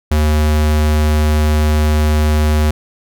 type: tone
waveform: square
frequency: 76.1 Hz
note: D#2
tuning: 38 cents flat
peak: -11 dBFS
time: 0.11-2.71 s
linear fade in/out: 5 ms
effects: none